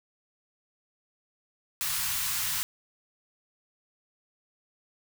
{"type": "band-stop noise", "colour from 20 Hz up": "white", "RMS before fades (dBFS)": -30, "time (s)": [1.81, 2.63], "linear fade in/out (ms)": 0, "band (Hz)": [160, 970], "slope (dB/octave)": 24, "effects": []}